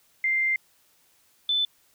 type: tone pair in turn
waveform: sine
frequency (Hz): 2093 / 3513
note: C7 / A7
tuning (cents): 0 / -3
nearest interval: major sixth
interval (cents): 897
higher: second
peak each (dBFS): -21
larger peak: neither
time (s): 0.24-0.56 / 1.49-1.65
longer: first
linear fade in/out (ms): 2
effects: white hiss -63 dBFS RMS until 1.94 s